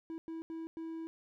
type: tone bursts at uneven times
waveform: triangle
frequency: 326 Hz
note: E4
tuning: 19 cents flat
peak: -37 dBFS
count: 4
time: 0.1-0.18 / 0.28-0.42 / 0.5-0.67 / 0.77-1.07 s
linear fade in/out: 0 ms
effects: none